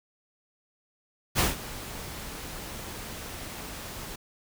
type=noise with ADSR envelope; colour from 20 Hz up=pink; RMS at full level=-22 dBFS; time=1.35-4.16 s; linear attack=41 ms; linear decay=160 ms; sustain=-17 dB; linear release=9 ms; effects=none